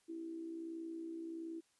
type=tone with amplitude modulation; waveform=sine; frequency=329.6 Hz; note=E4; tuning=in tune; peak=-40 dBFS; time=0.08-1.61 s; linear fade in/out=20 ms; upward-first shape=sine; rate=61.4 Hz; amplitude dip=50%; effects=white hiss -75 dBFS RMS until 1.79 s + resampled to 24000 Hz